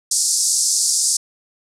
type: band-pass noise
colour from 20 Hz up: white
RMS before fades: -18 dBFS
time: 0.11-1.17 s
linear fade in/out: 5 ms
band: 4800 to 9600 Hz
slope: 48 dB/octave
effects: none